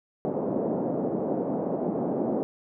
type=band-pass noise; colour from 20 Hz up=pink; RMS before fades=-28 dBFS; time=0.25-2.43 s; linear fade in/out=0 ms; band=190 to 660 Hz; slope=24 dB/octave; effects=none